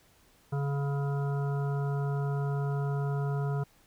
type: harmonic tone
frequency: 140.8 Hz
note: C#3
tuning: 27 cents sharp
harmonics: 1 / 3 / 5 / 7 / 9 / 10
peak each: -28 / -38 / -42 / -45 / -47 / -48 dBFS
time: 0.52-3.64 s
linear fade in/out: 10 ms
effects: pink hiss -63 dBFS RMS until 3.86 s